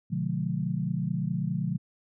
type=chord; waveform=sine; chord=B diminished seventh; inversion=none; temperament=just; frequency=123.47 / 148.16 / 177.8 / 213.4 Hz; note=B2 / D3 / F3 / Ab3; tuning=0 / +16 / +31 / +47 cents; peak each=-34 / -31 / -30 / -36 dBFS; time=0.1-1.78 s; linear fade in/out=20 ms; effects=none